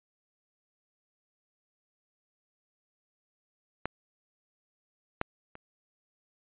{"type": "clicks", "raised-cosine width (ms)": 0.5, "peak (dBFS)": [-15, -13, -30], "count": 3, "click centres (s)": [3.856, 5.214, 5.554], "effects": ["resampled to 8000 Hz"]}